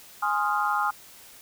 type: chord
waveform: sine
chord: F minor seventh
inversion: first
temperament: equal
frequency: 830.6 / 1046.5 / 1244.5 / 1396.9 Hz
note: Ab5 / C6 / Eb6 / F6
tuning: 0 / 0 / 0 / 0 cents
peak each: -27 / -30 / -27 / -29 dBFS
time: 0.22-0.91 s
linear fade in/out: 10 ms
effects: white hiss -49 dBFS RMS until 1.41 s